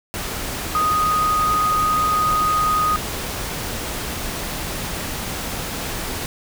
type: tone in noise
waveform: sine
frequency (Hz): 1244.5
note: D#6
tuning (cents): 0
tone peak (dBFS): -16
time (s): 0.75-2.96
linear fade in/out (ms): 0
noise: pink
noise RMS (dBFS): -27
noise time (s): 0.14-6.26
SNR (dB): +8
effects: none